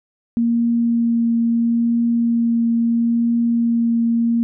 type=tone with vibrato; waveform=sine; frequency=233.1 Hz; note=A#3; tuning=in tune; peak=-14 dBFS; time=0.37-4.43 s; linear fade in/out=0 ms; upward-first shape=triangle; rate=0.75 Hz; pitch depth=11 cents each way; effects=none